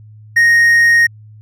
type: tone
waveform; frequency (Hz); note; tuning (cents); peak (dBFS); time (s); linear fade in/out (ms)
triangle; 1864.7; A#6; 0; -5; 0.36-1.07; 10
effects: added 107 Hz sine -36 dBFS peak until 1.41 s